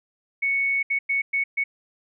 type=tone bursts at uneven times; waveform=sine; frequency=2217 Hz; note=C#7; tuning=in tune; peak=-20 dBFS; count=5; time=0.42-0.83 / 0.9-0.99 / 1.09-1.22 / 1.33-1.44 / 1.57-1.64 s; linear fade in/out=10 ms; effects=none

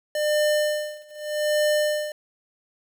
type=tone with tremolo; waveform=square; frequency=600 Hz; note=D5; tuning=37 cents sharp; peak=-19 dBFS; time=0.15-2.12 s; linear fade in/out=2 ms; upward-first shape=sine; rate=0.82 Hz; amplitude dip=95%; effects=9-bit

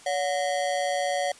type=ring-modulated tone; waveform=square; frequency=648 Hz; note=E5; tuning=30 cents flat; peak=-22 dBFS; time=0.06-1.32 s; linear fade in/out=5 ms; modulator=79.9 Hz; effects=white hiss -50 dBFS RMS until 1.39 s + resampled to 22050 Hz

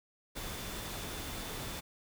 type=tone in noise; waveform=sine; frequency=3520 Hz; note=A7; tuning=in tune; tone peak=-52 dBFS; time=0.35-1.81 s; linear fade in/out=20 ms; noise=pink; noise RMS=-41 dBFS; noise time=0.35-1.81 s; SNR=-14 dB; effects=none

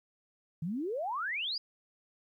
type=exponential sweep; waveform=sine; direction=up; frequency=150.3 to 5070 Hz; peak=-32 dBFS; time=0.62-1.58 s; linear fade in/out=5 ms; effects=12-bit

